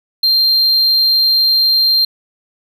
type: tone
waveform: triangle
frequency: 4176 Hz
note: C8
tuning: 4 cents flat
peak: -8 dBFS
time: 0.23-2.05 s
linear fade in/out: 5 ms
effects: none